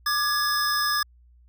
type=tone cluster; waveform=square; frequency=1192 / 1680 / 5120 Hz; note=D6 / G#6 / D#8; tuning=+25 / +19 / +49 cents; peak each=-27 dBFS; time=0.06-1.03 s; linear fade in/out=5 ms; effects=added 60 Hz sine -52 dBFS peak until 1.48 s